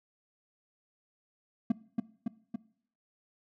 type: tone with echo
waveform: triangle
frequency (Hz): 229.3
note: A#3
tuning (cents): -28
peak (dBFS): -20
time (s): 1.7-1.72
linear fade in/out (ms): 5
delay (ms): 280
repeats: 3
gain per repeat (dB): -3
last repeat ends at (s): 2.56
effects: noise-tail reverb RT60 0.6 s tail -20 dB re dry